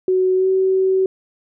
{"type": "tone with pitch glide", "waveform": "sine", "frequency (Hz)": [372.1, 379], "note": ["F#4", "F#4"], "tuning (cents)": [10, 42], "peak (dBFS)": -13, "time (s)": [0.08, 1.06], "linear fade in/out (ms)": 2, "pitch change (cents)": 32, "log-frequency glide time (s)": [0.35, 0.48], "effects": []}